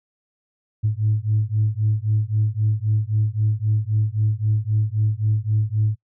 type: beating tone pair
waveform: sine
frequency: 105.5 / 109.3 Hz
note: G#2 / A2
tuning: +28 / -11 cents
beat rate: 3.8 Hz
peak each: -20 dBFS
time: 0.83-5.96 s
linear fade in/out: 20 ms
effects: noise-tail reverb RT60 0.1 s tail -24 dB re dry + tanh soft clip ceiling -11 dBFS